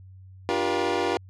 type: chord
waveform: 25% pulse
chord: G minor seventh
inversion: second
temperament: equal with one note detuned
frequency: 293.7 / 349.2 / 392 / 477.6 Hz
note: D4 / F4 / G4 / Bb4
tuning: 0 / 0 / 0 / +42 cents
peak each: -29 / -24 / -25 / -24 dBFS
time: 0.49-1.17 s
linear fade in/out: 0 ms
effects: added 94 Hz sine -44 dBFS peak until 1.29 s + low-pass 5000 Hz 12 dB/octave